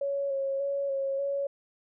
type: tone with vibrato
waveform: sine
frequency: 552 Hz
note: C#5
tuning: 7 cents flat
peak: -27 dBFS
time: 0.01-1.47 s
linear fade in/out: 5 ms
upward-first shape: square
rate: 1.7 Hz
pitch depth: 21 cents each way
effects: none